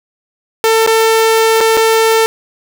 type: tone with dropouts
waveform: sawtooth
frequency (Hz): 447.3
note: A4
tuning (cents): +28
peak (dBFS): -4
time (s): 0.64-2.26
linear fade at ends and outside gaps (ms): 0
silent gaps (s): 0.864-0.874 / 1.605-1.611 / 1.77-1.774
effects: none